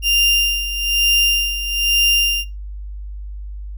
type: tone with tremolo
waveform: 35% pulse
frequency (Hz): 2794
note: F7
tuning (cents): 0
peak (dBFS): -10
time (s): 0.02-2.45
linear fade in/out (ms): 50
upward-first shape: sine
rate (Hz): 1.1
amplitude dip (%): 70
effects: noise-tail reverb RT60 0.2 s tail -18 dB re dry + added 50 Hz sine -27 dBFS peak until 3.77 s